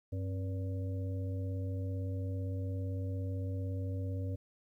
harmonic tone with a mistuned harmonic, 95.8 Hz, G2, 39 cents flat, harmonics 1 / 3 / 5 / 6, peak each -34 / -44 / -48 / -50 dBFS, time 0.12-4.36 s, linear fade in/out 10 ms, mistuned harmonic 3, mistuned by -110 cents, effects 12-bit

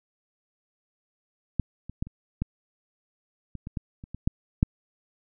clicks, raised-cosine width 5 ms, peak -11 / -25 / -15 / -30 / -14 / -24 / -23 / -17 / -28 / -23 / -10 / -6 dBFS, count 12, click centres 1.597 / 1.896 / 2.025 / 2.07 / 2.42 / 3.553 / 3.671 / 3.772 / 4.039 / 4.146 / 4.275 / 4.629 s, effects none

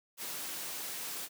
white noise, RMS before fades -40 dBFS, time 0.17-1.29 s, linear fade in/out 50 ms, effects high-pass 150 Hz 12 dB/octave

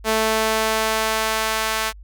sawtooth tone with high-pass filter sweep, 220 Hz, A3, in tune, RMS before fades -21 dBFS, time 0.04-1.93 s, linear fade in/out 50 ms, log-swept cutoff 450 to 1100 Hz, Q 0.81, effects added 50 Hz sine -38 dBFS peak until 2.03 s

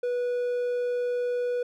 triangle tone, 489.4 Hz, B4, 16 cents flat, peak -23 dBFS, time 0.03-1.63 s, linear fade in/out 5 ms, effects none

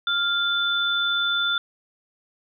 sine tone pair together, 1396.9 / 3520 Hz, F6 / A7, 0 / 0 cents, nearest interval octave + major third, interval 1600 cents, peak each -23 dBFS, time 0.07-1.58 s, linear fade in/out 2 ms, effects none

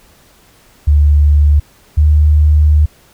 sine tone pair in turn, 73.42 / 75.44 Hz, D2 / D2, 0 / +47 cents, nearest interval unison, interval 47 cents, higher second, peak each -5 dBFS, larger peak neither, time 0.87-1.6 / 1.97-2.86 s, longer second, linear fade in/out 10 ms, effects pink hiss -47 dBFS RMS until 3.13 s

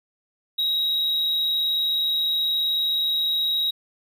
triangle tone with amplitude modulation, 3817 Hz, A#7, 40 cents sharp, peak -17 dBFS, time 0.58-3.71 s, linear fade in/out 10 ms, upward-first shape sine, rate 159 Hz, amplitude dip 40%, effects none

